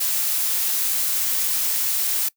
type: noise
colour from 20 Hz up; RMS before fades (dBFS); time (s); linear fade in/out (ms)
blue; -22; 0-2.29; 10
effects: noise-tail reverb RT60 0.1 s tail -22 dB re dry